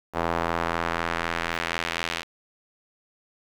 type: tone with band-pass filter sweep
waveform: sawtooth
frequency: 84 Hz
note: E2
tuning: 33 cents sharp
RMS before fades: -28 dBFS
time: 0.13-2.24 s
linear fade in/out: 50 ms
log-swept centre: 870 to 2900 Hz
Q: 1.1
effects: 8-bit